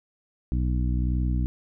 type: harmonic tone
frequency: 61.74 Hz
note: B1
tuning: in tune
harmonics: 1 / 2 / 3 / 4 / 5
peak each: -23 / -29 / -33 / -35 / -37 dBFS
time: 0.52-1.46 s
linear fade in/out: 0 ms
effects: none